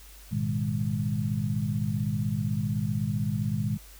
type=tone cluster; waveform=sine; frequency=106.9 / 122.7 / 154.5 / 204 Hz; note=A2 / B2 / D#3 / G#3; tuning=-49 / -11 / -12 / -31 cents; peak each=-31 dBFS; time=0.31-3.78 s; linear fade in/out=20 ms; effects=added 50 Hz sine -48 dBFS peak until 3.99 s + white hiss -52 dBFS RMS until 3.99 s